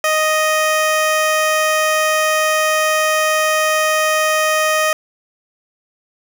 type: tone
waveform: 15% pulse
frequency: 622.3 Hz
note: D#5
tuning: in tune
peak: -7 dBFS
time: 0.04-4.93 s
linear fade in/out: 2 ms
effects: none